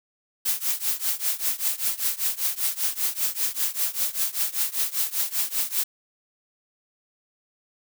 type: noise with tremolo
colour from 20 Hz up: blue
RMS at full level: -22 dBFS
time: 0.45-5.84 s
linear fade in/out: 10 ms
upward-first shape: triangle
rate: 5.1 Hz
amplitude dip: 95%
effects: none